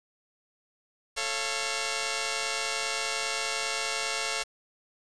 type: chord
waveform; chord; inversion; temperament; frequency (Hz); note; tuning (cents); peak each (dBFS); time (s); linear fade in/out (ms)
5% pulse; A augmented; none; just; 440 / 550 / 687.5; A4 / C#5 / E#5; 0 / -14 / -27; -23; 1.16-4.44; 20
effects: resampled to 22050 Hz + 7-bit